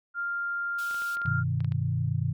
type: tone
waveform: sine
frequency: 1396.9 Hz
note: F6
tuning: in tune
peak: -28 dBFS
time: 0.14-1.44 s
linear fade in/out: 50 ms
type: high-pass noise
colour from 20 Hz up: pink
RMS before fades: -46 dBFS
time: 0.78-1.16 s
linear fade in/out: 10 ms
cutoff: 2600 Hz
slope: 48 dB/octave
type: clicks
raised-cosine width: 0.3 ms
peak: -29 dBFS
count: 9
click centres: 0.911 / 0.945 / 1.02 / 1.17 / 1.217 / 1.259 / 1.605 / 1.646 / 1.721 s
type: chord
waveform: sine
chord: G augmented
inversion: none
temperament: equal with one note detuned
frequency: 98 / 125.7 / 155.56 Hz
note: G2 / B2 / D#3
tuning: 0 / +31 / 0 cents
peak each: -30 / -28 / -30 dBFS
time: 1.25-2.33 s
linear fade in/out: 10 ms
effects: none